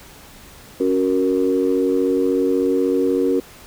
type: chord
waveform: sine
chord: F# major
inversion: second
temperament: equal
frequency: 277.2 / 370 / 466.2 Hz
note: C#4 / F#4 / A#4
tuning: 0 / 0 / 0 cents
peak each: -19 dBFS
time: 0.8-3.4 s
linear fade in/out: 5 ms
effects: tanh soft clip ceiling -7 dBFS + pink hiss -43 dBFS RMS until 3.66 s